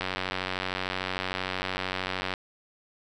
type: click train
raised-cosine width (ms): 0.3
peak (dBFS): -13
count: 218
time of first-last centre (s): 0.01-2.338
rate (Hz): 93.2
effects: none